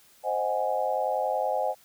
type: chord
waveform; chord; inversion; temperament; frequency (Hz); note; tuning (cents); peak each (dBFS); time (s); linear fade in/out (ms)
sine; Ab dominant seventh; first; equal; 523.3 / 622.3 / 740 / 830.6; C5 / Eb5 / Gb5 / Ab5; 0 / 0 / 0 / 0; -30; 0.23-1.75; 50
effects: white hiss -58 dBFS RMS until 1.84 s